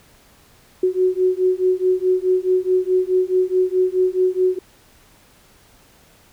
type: beating tone pair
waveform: sine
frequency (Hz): 367.1 / 371.8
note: F#4 / F#4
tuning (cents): -14 / +8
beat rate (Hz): 4.7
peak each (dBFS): -18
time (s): 0.83-4.59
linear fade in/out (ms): 5
effects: pink hiss -52 dBFS RMS until 6.32 s